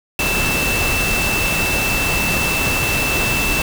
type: tone in noise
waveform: sine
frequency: 2658 Hz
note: E7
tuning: 14 cents sharp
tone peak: -19 dBFS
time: 0.19-3.62 s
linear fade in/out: 2 ms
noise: pink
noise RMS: -20 dBFS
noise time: 0.19-3.62 s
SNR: -2 dB
effects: none